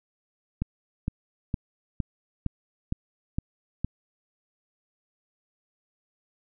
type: click train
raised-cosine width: 5 ms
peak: -14 dBFS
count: 8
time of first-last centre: 0.62-3.846 s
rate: 2.17 Hz
effects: none